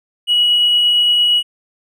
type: tone with tremolo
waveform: triangle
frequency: 2917 Hz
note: F#7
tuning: 25 cents flat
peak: -6 dBFS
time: 0.27-1.43 s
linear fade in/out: 50 ms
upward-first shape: triangle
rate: 8.7 Hz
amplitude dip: 25%
effects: tanh soft clip ceiling -7 dBFS